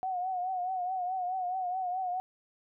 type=tone with vibrato; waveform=sine; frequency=736 Hz; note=F#5; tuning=9 cents flat; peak=-30 dBFS; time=0.03-2.2 s; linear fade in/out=0 ms; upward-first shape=triangle; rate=4.7 Hz; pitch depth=73 cents each way; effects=none